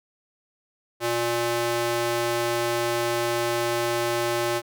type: tone with high-pass filter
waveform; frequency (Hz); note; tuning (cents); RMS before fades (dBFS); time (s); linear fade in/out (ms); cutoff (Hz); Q
square; 118.2; A#2; +24; -25; 1-4.62; 50; 400; 1
effects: none